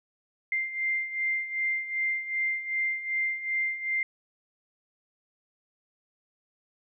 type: beating tone pair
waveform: sine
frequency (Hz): 2093 / 2095.6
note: C7 / C7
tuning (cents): 0 / +2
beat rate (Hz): 2.6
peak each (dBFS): -33 / -28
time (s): 0.52-4.03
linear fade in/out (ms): 2
effects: none